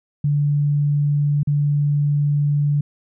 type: tone with dropouts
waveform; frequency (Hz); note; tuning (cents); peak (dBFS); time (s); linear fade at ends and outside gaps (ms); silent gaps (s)
sine; 145.5; D3; -16; -15; 0.24-2.81; 5; 1.432-1.472
effects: none